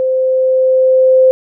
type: tone with level ramp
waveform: sine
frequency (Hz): 519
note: C5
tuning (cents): -14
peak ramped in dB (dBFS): -11 to -4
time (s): 0-1.31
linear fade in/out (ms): 0
effects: none